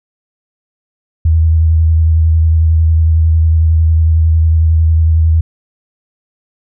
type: tone with vibrato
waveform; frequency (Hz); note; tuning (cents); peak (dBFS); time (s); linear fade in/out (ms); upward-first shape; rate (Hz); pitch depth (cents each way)
sine; 80.5; E2; -41; -6; 1.25-5.41; 5; sine; 11; 26
effects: none